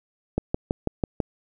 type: click train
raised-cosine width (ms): 2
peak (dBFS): -9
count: 6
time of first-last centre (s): 0.38-1.202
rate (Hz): 6.08
effects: none